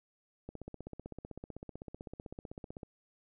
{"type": "click train", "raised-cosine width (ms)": 2, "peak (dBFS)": -30, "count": 38, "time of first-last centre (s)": [0.49, 2.832], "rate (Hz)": 15.8, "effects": []}